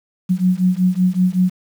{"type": "beating tone pair", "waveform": "sine", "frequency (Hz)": [180.4, 185.7], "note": ["F#3", "F#3"], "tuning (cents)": [-44, 7], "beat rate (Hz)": 5.3, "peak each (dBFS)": -16, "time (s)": [0.29, 1.5], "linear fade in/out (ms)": 20, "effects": ["7-bit"]}